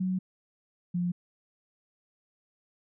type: tone pair in turn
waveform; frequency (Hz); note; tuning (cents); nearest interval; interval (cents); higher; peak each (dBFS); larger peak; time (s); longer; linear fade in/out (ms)
sine; 185.6 / 176.34; F#3 / F3; +6 / +17; minor second; 89; first; -26; neither; 0-0.19 / 0.94-1.12; first; 10
effects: none